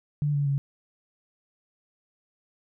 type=tone with pitch steps; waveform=sine; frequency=146.83 / 143.15 / 139.55 Hz; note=D3 / D3 / C#3; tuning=0 / -44 / +12 cents; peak=-22 dBFS; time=0.22-0.58 s; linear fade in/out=0 ms; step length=120 ms; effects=none